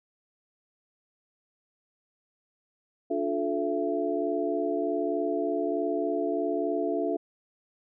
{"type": "tone cluster", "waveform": "sine", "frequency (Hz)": [292.5, 355.8, 437.1, 671], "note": ["D4", "F4", "A4", "E5"], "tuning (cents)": [-7, 32, -11, 31], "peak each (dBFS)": -31, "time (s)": [3.1, 7.17], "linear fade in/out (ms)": 10, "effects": []}